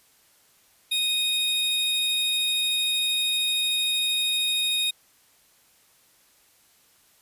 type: tone pair together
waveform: 45% pulse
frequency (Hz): 2489 / 3727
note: D#7 / A#7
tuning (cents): 0 / -1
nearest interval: perfect fifth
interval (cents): 699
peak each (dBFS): -31 / -23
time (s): 0.91-4.91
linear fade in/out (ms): 10
effects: white hiss -60 dBFS RMS until 7.21 s + resampled to 32000 Hz